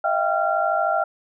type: tone cluster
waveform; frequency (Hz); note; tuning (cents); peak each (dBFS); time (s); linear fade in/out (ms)
sine; 634 / 687 / 781 / 1377; D#5 / F5 / G5 / F6; +32 / -29 / -7 / -25; -24; 0.04-1.04; 5
effects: none